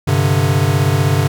square chord, G suspended fourth, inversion none, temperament equal, 98 / 130.81 / 146.83 Hz, G2 / C3 / D3, 0 / 0 / 0 cents, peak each -17 dBFS, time 0.07-1.28 s, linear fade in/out 10 ms, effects none

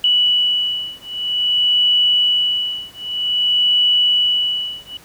sine beating tone pair, 2951 / 2951.52 Hz, F#7 / F#7, -5 / -5 cents, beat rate 0.52 Hz, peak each -17 dBFS, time 0.04-4.97 s, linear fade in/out 2 ms, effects pink hiss -45 dBFS RMS until 5.04 s + high-pass 60 Hz 12 dB/octave

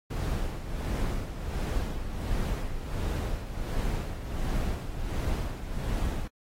brown noise with tremolo, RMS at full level -28 dBFS, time 0.1-6.28 s, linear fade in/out 10 ms, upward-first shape sine, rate 1.4 Hz, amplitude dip 60%, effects AAC 48 kbps

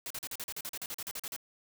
white noise bursts, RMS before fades -39 dBFS, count 16, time 0.06-1.364 s, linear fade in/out 2 ms, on 44 ms, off 40 ms, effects none

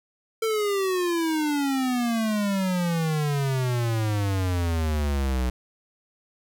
square exponential sweep, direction down, 452.2 to 61.2 Hz, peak -23 dBFS, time 0.42-5.5 s, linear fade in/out 5 ms, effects none

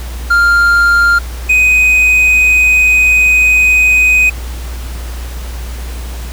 triangle tone pair in turn, 1396.9 / 2503 Hz, F6 / D#7, 0 / +10 cents, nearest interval minor seventh, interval 1010 cents, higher second, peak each -4 dBFS, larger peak neither, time 0.3-1.19 / 1.49-4.3 s, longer second, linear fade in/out 10 ms, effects added 60 Hz sine -20 dBFS peak until 6.32 s + pink hiss -31 dBFS RMS until 6.32 s

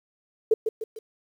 sine tone with echo, 440 Hz, A4, in tune, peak -14 dBFS, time 0.51-0.54 s, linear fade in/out 5 ms, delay 150 ms, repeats 3, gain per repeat -7 dB, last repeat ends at 0.99 s, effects 9-bit

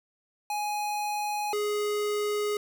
square tone pair in turn, 834 / 417 Hz, G#5 / G#4, +7 / +7 cents, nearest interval octave, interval 1200 cents, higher first, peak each -29 / -27 dBFS, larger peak second, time 0.5-1.53 / 1.53-2.57 s, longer second, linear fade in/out 2 ms, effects none

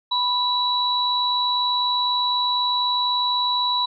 sine tone pair together, 987.8 / 3924 Hz, B5 / B7, 0 / -12 cents, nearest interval 2 octaves, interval 2388 cents, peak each -22 / -21 dBFS, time 0.11-3.86 s, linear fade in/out 10 ms, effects none

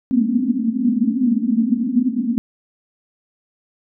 pink band-pass noise, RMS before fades -18 dBFS, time 0.11-2.38 s, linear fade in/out 0 ms, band 220 to 260 Hz, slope 96 dB/octave, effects none

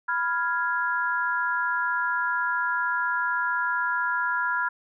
sine chord, F diminished, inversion second, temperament equal, 987.8 / 1396.9 / 1661.2 Hz, Cb6 / F6 / Ab6, 0 / 0 / 0 cents, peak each -28 / -26 / -29 dBFS, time 0.08-4.69 s, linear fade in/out 10 ms, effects none

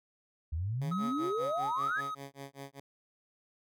sine exponential sweep, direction up, 73.42 to 1753 Hz, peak -31 dBFS, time 0.52-2.01 s, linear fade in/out 10 ms
10% pulse tone with tremolo, 138.59 Hz, C#3, in tune, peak -33 dBFS, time 0.81-2.8 s, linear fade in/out 5 ms, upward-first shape sine, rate 5.1 Hz, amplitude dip 100%
triangle tone with pitch glide, 1272 to 1264.7 Hz, D#6 to D#6, +38 to +28 cents, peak -33 dBFS, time 0.91-2.15 s, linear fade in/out 10 ms, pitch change -10 cents, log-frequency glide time 1.14-1.62 s
effects none

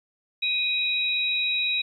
sine tone pair together, 2489 / 3837 Hz, D#7 / A#7, 0 / +49 cents, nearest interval perfect fifth, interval 749 cents, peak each -25 dBFS, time 0.42-1.82 s, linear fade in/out 10 ms, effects 10-bit

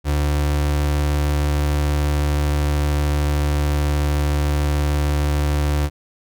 35% pulse tone, 73.42 Hz, D2, in tune, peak -15 dBFS, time 0.04-5.9 s, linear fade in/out 50 ms, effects none

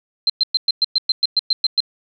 sine tone bursts, 4126 Hz, C8, 25 cents flat, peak -12 dBFS, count 12, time 0.27-1.804 s, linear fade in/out 2 ms, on 27 ms, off 110 ms, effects none

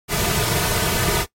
pink noise with comb filter, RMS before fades -21 dBFS, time 0.08-1.26 s, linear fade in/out 50 ms, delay 3.7 ms, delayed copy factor -0.75, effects noise-tail reverb RT60 0.1 s tail -20 dB re dry + AAC 48 kbps

